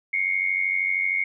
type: tone pair together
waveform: sine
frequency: 2129 / 2222 Hz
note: C7 / C#7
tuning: +30 / +4 cents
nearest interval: minor second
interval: 74 cents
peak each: -24 dBFS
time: 0.13-1.24 s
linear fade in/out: 5 ms
effects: none